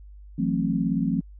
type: chord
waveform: sine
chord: F# half-diminished seventh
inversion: third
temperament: just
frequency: 166.5 / 185 / 222 / 266.4 Hz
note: E3 / F#3 / A3 / C4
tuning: +18 / 0 / +16 / +31 cents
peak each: -27 dBFS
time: 0.38-1.21 s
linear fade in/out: 10 ms
effects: added 50 Hz sine -42 dBFS peak until 1.39 s